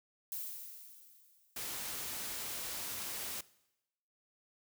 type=noise with exponential decay; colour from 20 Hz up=violet; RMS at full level=-39 dBFS; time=0.32-1.8 s; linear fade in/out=1 ms; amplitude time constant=320 ms
type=noise; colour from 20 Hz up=white; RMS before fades=-41 dBFS; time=1.56-3.41 s; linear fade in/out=5 ms
effects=noise-tail reverb RT60 0.9 s tail -20 dB re dry